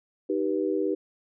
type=chord; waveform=sine; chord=Eb augmented; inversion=none; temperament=just; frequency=311.1 / 388.9 / 486.1 Hz; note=Eb4 / G4 / B4; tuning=0 / -14 / -28 cents; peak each=-28 / -27 / -30 dBFS; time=0.29-0.95 s; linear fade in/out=10 ms; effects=none